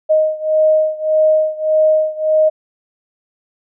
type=beating tone pair; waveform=sine; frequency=622.3 / 624 Hz; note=D#5 / D#5; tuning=0 / +5 cents; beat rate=1.7 Hz; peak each=-13 / -15 dBFS; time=0.09-2.5 s; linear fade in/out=20 ms; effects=none